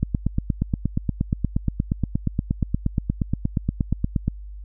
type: click train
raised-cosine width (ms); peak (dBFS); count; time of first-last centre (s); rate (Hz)
5; -8; 37; 0.03-4.28; 8.47
effects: added 50 Hz sine -34 dBFS peak until 4.64 s